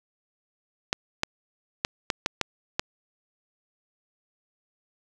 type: clicks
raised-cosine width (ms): 0.2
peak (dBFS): -6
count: 7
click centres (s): 0.929 / 1.234 / 1.849 / 2.102 / 2.261 / 2.413 / 2.795
effects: none